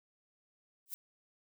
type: noise with exponential growth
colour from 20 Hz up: violet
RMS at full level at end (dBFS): -36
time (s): 0.86-0.94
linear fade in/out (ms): 0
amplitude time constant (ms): 16
effects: none